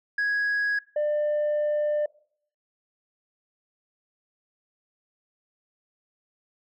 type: tone pair in turn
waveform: sine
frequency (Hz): 1661.2 / 596.7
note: G#6 / D5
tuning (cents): 0 / +27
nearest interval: octave + tritone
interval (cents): 1773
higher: first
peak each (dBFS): -20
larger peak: neither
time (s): 0.18-0.79 / 0.96-2.06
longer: second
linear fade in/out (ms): 5
effects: noise-tail reverb RT60 0.6 s tail -23 dB re dry + tanh soft clip ceiling -21 dBFS